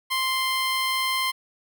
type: tone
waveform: 15% pulse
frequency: 1046.5 Hz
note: C6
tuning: in tune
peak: -16 dBFS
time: 0.1-1.32 s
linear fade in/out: 20 ms
effects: none